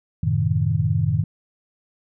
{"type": "chord", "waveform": "sine", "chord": "F# diminished seventh", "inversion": "none", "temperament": "equal", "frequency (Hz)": [92.5, 110, 130.81, 155.56], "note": ["F#2", "A2", "C3", "Eb3"], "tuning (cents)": [0, 0, 0, 0], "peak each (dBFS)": [-24, -22, -25, -22], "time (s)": [0.23, 1.24], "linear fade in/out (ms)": 5, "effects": []}